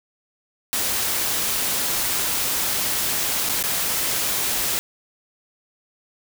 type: noise with dropouts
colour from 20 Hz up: white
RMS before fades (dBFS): -23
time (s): 0.73-4.79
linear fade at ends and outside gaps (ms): 0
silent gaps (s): 3.49-3.495 / 3.627-3.638
effects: none